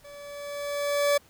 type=tone with level ramp; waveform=40% pulse; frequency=575 Hz; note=D5; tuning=37 cents flat; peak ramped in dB=-43 to -18 dBFS; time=0.04-1.18 s; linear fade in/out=10 ms; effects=pink hiss -58 dBFS RMS until 1.29 s